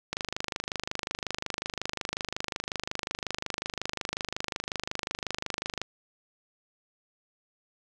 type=click train; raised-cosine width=0.2 ms; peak=-13 dBFS; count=146; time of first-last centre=0.13-5.816 s; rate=25.5 Hz; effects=none